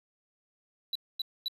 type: tone bursts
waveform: triangle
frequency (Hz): 3951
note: B7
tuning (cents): 0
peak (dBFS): -28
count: 3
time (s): 0.93-1.482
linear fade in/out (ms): 2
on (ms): 24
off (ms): 240
effects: resampled to 32000 Hz

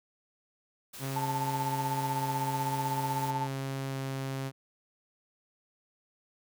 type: noise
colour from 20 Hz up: white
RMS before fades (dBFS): -45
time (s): 0.93-3.31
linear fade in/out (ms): 10
type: tone with pitch glide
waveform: sawtooth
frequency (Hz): 135.4 to 134.62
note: C#3 to C3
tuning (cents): -40 to +50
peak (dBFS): -29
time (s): 0.99-4.52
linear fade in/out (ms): 50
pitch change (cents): -10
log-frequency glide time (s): 3.88-3.95
type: tone with tremolo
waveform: sine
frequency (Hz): 883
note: A5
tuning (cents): +6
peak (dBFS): -28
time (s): 1.16-3.47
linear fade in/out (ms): 2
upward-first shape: sine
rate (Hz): 16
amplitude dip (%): 65
effects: none

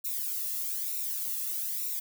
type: noise with flanger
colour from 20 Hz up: violet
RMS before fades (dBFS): -33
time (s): 0.04-2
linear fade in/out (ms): 10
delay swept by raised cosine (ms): 0.62 to 1.33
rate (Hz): 1.1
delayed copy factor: -0.75
effects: none

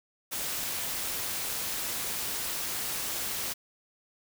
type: noise with amplitude modulation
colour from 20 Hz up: white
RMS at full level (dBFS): -31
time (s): 0.31-3.54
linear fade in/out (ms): 20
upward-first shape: sine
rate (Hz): 259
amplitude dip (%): 50
effects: none

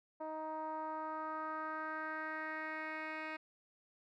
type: tone with low-pass filter sweep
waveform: 10% pulse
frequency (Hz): 313.1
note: D#4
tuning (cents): +11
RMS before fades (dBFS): -42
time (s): 0.2-3.37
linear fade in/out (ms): 10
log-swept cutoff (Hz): 790 to 2600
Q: 3.1
effects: none

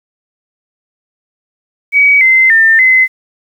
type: tone with pitch steps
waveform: sine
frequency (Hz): 2267 / 2068 / 1801 / 2046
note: C#7 / C7 / A6 / C7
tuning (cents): +38 / -21 / +40 / -39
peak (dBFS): -4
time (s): 1.92-3.08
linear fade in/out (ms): 50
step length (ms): 290
effects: 7-bit

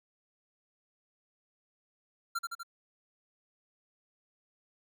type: tone with echo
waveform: square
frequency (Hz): 1373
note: F6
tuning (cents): -30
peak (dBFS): -31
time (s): 2.35-2.39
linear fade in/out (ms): 10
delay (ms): 81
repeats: 3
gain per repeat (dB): -3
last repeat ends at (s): 2.633
effects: none

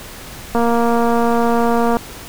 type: click train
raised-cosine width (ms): 1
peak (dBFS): -4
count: 333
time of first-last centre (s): 0.55-1.969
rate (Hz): 234
effects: pink hiss -34 dBFS RMS until 2.28 s

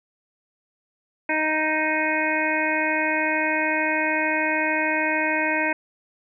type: harmonic tone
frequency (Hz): 311.1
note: D#4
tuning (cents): 0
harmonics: 1 / 2 / 3 / 5 / 6 / 7 / 8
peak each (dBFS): -28 / -28 / -28 / -28 / -28 / -28 / -28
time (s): 1.29-5.73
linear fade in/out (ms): 5
effects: none

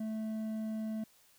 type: tone with hard clipping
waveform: triangle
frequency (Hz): 218.7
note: A3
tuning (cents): -10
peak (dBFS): -36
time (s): 0-1.04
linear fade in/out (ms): 5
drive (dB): 9
effects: white hiss -65 dBFS RMS until 1.38 s

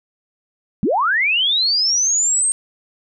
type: linear sweep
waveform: sine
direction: up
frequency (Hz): 155.6 to 8570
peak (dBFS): -14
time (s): 0.83-2.52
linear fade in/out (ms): 0
effects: none

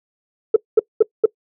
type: tone bursts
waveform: sine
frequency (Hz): 440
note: A4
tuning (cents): 0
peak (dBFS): -5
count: 4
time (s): 0.54-1.258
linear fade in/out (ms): 5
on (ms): 22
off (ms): 210
effects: noise-tail reverb RT60 0.1 s tail -23 dB re dry + tanh soft clip ceiling -3 dBFS

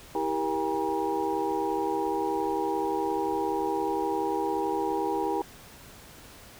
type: tone cluster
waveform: sine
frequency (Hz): 324 / 395.5 / 472.7 / 807 / 954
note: E4 / G4 / A#4 / G#5 / A#5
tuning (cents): -30 / +15 / +24 / -50 / +40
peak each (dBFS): -32 / -31 / -34 / -31 / -33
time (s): 0.15-5.42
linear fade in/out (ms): 2
effects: pink hiss -49 dBFS RMS until 6.59 s

